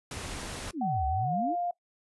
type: noise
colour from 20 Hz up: pink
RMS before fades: -38 dBFS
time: 0.11-0.71 s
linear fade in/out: 2 ms
type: exponential two-way sweep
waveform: sine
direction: down then up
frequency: 370 to 67 to 370 Hz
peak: -30 dBFS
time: 0.73-1.56 s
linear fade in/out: 50 ms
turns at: 1.06 s
type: tone with pitch glide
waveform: sine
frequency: 757 to 702.2 Hz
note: F#5 to F5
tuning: +39 to +9 cents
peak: -28 dBFS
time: 0.81-1.71 s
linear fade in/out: 5 ms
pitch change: -130 cents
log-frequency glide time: 1.21-1.37 s
effects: noise-tail reverb RT60 0.1 s tail -20 dB re dry + resampled to 24000 Hz